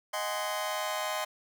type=chord; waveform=sawtooth; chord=Ab dominant seventh; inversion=second; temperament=just; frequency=623 / 747.5 / 830.6 / 1038.3 Hz; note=Eb5 / Gb5 / Ab5 / C6; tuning=+2 / +17 / 0 / -14 cents; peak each=-31 / -35 / -35 / -32 dBFS; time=0.13-1.25 s; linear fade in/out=10 ms; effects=none